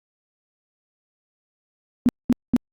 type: tone bursts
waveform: sine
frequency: 244 Hz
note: B3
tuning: 21 cents flat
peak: -12 dBFS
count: 3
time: 2.06-2.564 s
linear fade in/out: 0 ms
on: 28 ms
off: 210 ms
effects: Opus 48 kbps